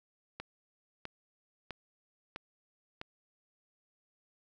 click train, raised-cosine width 0.3 ms, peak -24 dBFS, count 5, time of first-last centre 0.4-3.014 s, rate 1.53 Hz, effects none

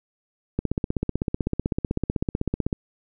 click train, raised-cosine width 3 ms, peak -10 dBFS, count 35, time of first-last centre 0.59-2.728 s, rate 15.9 Hz, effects none

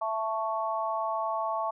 sine chord, A major, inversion second, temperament equal with one note detuned, 664.2 / 880 / 1108.7 Hz, E5 / A5 / C#6, +13 / 0 / 0 cents, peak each -32 dBFS, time 0.01-1.71 s, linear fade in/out 10 ms, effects none

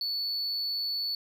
sine tone, 4448 Hz, C#8, 5 cents sharp, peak -26 dBFS, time 0.01-1.15 s, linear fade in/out 2 ms, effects tanh soft clip ceiling -28 dBFS + 11-bit

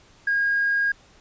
triangle tone with tanh clipping, 1630 Hz, G#6, 33 cents flat, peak -19 dBFS, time 0.27-0.92 s, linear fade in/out 5 ms, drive 4 dB, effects pink hiss -54 dBFS RMS until 1.2 s + resampled to 16000 Hz

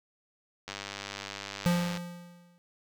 click train, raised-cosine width 0.2 ms, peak -20 dBFS, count 130, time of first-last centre 0.68-1.973 s, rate 99.8 Hz
square tone with exponential decay, 174.61 Hz, F3, in tune, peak -22 dBFS, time 1.66-2.58 s, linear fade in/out 0 ms, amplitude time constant 200 ms
effects none

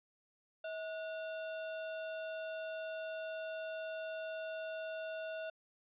sine tone with sample-and-hold, 642 Hz, E5, 46 cents flat, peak -39 dBFS, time 0.64-5.5 s, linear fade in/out 5 ms, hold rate 2100 Hz, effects resampled to 8000 Hz

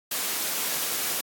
white noise, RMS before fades -28 dBFS, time 0.11-1.21 s, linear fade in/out 5 ms, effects high-pass 200 Hz 12 dB/octave + AAC 64 kbps

